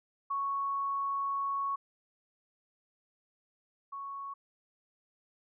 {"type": "tone pair in turn", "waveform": "sine", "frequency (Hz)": [1108.7, 1108.7], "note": ["C#6", "C#6"], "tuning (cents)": [0, 0], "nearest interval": "unison", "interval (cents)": 0, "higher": "neither", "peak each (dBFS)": [-30, -38], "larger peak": "first", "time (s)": [[0.3, 1.76], [3.92, 4.34]], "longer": "first", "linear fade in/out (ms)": 10, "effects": []}